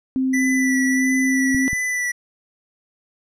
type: tone with pitch glide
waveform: sine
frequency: 261.6 to 264.2 Hz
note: C4 to C4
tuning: 0 to +17 cents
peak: -17 dBFS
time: 0.16-1.68 s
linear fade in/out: 0 ms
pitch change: +17 cents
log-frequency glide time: 1.07-1.4 s
type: tone with vibrato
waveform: square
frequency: 1973 Hz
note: B6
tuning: 2 cents flat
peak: -21 dBFS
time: 0.33-2.12 s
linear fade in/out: 10 ms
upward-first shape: sine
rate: 1.5 Hz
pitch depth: 25 cents each way
type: clicks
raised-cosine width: 5 ms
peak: -16 dBFS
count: 2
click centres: 1.547 / 1.731 s
effects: low-pass 11000 Hz 12 dB/octave